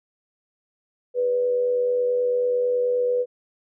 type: tone with amplitude modulation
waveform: sine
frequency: 492.6 Hz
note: B4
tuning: 5 cents flat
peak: -17 dBFS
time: 1.14-3.26 s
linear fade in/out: 50 ms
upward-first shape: sine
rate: 89.2 Hz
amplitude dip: 40%
effects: none